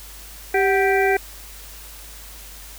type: harmonic tone with a mistuned harmonic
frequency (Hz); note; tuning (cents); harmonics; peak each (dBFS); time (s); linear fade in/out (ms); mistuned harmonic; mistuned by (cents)
392.3; G4; +1; 1 / 2 / 4 / 5 / 6; -18 / -21 / -24 / -25 / -26; 0.54-1.17; 5; 2; -73
effects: added 50 Hz sine -41 dBFS peak until 2.78 s + white hiss -41 dBFS RMS until 2.78 s